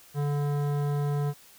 sine tone with hard clipping, 144.7 Hz, D3, 25 cents flat, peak -27 dBFS, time 0.14-1.34 s, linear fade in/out 50 ms, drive 15 dB, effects white hiss -54 dBFS RMS until 1.58 s

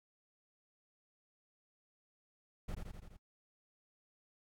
brown noise with echo, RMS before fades -39 dBFS, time 2.68-2.75 s, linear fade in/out 10 ms, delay 84 ms, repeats 5, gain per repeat -3 dB, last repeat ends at 3.17 s, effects AAC 64 kbps

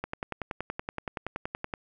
click train, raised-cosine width 0.5 ms, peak -17 dBFS, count 19, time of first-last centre 0.04-1.738 s, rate 10.6 Hz, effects none

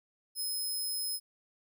15% pulse tone, 5130 Hz, E8, 48 cents flat, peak -27 dBFS, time 0.35-1.2 s, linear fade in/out 50 ms, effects none

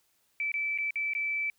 sine tone with dropouts, 2317 Hz, D7, 24 cents flat, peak -28 dBFS, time 0.4-1.5 s, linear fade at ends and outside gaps 1 ms, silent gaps 0.518-0.54 / 0.777-0.785 / 0.907-0.957 / 1.135-1.15 s, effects white hiss -71 dBFS RMS until 1.58 s

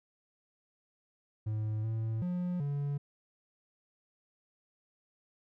triangle tone with pitch steps, 108 / 111.6 / 178.5 / 142.8 Hz, A2 / A2 / F3 / D3, -32 / +25 / +38 / -48 cents, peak -29 dBFS, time 1.46-2.98 s, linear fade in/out 10 ms, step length 380 ms, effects none

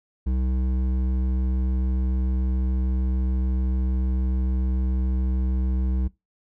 triangle tone with hard clipping, 63.8 Hz, C2, 43 cents flat, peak -23 dBFS, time 0.26-6.08 s, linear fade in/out 10 ms, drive 14 dB, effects noise-tail reverb RT60 0.2 s tail -20 dB re dry

